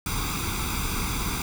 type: noise with comb filter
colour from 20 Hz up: pink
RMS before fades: -28 dBFS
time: 0.06-1.42 s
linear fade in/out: 2 ms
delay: 0.83 ms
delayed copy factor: +0.85
effects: none